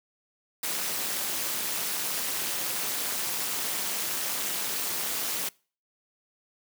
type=noise with amplitude modulation; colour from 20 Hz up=white; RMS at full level=-27 dBFS; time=0.63-5.49 s; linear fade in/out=5 ms; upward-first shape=sine; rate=217 Hz; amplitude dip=80%; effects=noise-tail reverb RT60 0.4 s tail -25 dB re dry + high-pass 150 Hz 12 dB/octave